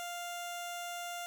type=tone with notch filter; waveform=15% pulse; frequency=698.5 Hz; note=F5; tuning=in tune; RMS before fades=-41 dBFS; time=0-1.26 s; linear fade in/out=0 ms; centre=1800 Hz; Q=1.5; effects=none